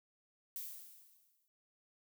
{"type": "noise with exponential decay", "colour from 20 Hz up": "violet", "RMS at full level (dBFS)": -42, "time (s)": [0.56, 1.48], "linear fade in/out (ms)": 0, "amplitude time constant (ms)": 200, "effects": []}